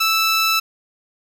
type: tone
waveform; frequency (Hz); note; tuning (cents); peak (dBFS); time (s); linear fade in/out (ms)
15% pulse; 1318.5; E6; 0; -9; 0-0.6; 10
effects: none